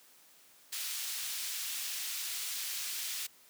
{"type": "high-pass noise", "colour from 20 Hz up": "pink", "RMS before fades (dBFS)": -38, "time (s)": [0.72, 3.27], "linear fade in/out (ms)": 10, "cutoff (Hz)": 3100, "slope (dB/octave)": 12, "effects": ["white hiss -61 dBFS RMS until 3.49 s", "high-pass 150 Hz 12 dB/octave"]}